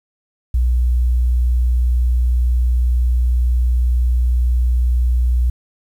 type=tone; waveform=sine; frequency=61 Hz; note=B1; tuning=21 cents flat; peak=-12 dBFS; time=0.54-5.5 s; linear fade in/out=5 ms; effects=8-bit